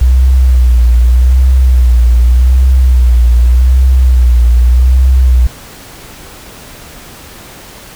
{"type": "tone with vibrato", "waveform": "sine", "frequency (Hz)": 62, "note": "B1", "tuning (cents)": 7, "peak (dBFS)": -3, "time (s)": [0.01, 5.47], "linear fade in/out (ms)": 5, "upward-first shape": "sine", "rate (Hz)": 0.84, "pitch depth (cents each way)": 75, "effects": ["pink hiss -32 dBFS RMS until 7.95 s"]}